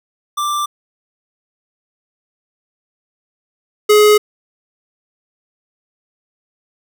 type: tone pair in turn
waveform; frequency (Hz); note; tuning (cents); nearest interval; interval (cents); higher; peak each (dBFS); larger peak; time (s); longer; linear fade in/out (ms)
square; 1179 / 420.8; D6 / G#4; +6 / +23; octave + tritone; 1783; first; -17 / -7; second; 0.37-0.66 / 3.89-4.18; neither; 10
effects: none